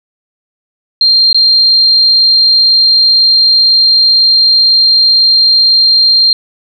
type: tone with dropouts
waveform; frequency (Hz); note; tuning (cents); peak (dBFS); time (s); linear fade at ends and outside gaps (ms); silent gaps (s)
sine; 4186; C8; 0; -4; 1.01-6.33; 2; 1.329-1.345
effects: none